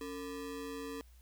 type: ring-modulated tone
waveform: square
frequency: 365.3 Hz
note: F#4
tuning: 22 cents flat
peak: -38 dBFS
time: 0.01-1.01 s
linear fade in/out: 0 ms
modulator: 86.8 Hz
effects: added 60 Hz sine -56 dBFS peak until 1.21 s + white hiss -69 dBFS RMS until 1.21 s